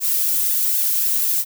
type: noise with flanger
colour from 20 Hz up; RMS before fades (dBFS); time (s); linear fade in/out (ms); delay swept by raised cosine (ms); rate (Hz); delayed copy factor
violet; -19; 0-1.45; 50; 1.1 to 2.2; 3.8; +0.55
effects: none